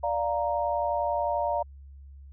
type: chord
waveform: sine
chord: Bb major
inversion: first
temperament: equal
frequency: 587.3 / 698.5 / 932.3 Hz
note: D5 / F5 / Bb5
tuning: 0 / 0 / 0 cents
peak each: -29 dBFS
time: 0.03-1.63 s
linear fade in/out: 10 ms
effects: added 69 Hz sine -44 dBFS peak until 2.32 s